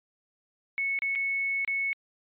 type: tone with dropouts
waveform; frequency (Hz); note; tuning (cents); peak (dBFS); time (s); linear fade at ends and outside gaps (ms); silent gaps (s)
sine; 2205; C#7; -10; -26; 0.78-1.93; 0; 0.989-1.021 / 1.152-1.157 / 1.648-1.677
effects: resampled to 8000 Hz